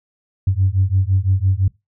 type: beating tone pair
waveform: sine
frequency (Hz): 92.5 / 98.4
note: F#2 / G2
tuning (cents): 0 / +7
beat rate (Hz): 5.9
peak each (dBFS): -16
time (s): 0.47-1.68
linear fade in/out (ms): 5
effects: noise-tail reverb RT60 0.2 s tail -21 dB re dry + tanh soft clip ceiling -6 dBFS